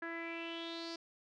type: tone with low-pass filter sweep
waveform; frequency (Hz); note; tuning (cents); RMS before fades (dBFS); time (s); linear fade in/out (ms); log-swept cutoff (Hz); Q
sawtooth; 333.3; E4; +19; -43; 0.02-0.96; 5; 1700 to 5000; 6.4
effects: none